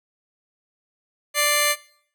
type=tone pair together; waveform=10% pulse; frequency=587.3 / 2093 Hz; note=D5 / C7; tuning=0 / 0 cents; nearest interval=octave + minor seventh; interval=2200 cents; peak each=-12 dBFS; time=1.34-1.76 s; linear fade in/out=50 ms; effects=noise-tail reverb RT60 0.6 s tail -20 dB re dry